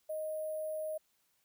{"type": "tone with sample-and-hold", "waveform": "sine", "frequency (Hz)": 622.3, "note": "D#5", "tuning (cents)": 0, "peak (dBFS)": -35, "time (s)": [0.09, 0.98], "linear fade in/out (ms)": 10, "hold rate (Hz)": 11025, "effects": ["white hiss -75 dBFS RMS until 1.44 s"]}